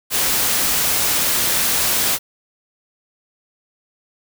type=noise; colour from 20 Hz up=white; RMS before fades=-18 dBFS; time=0.1-2.19 s; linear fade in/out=50 ms; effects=none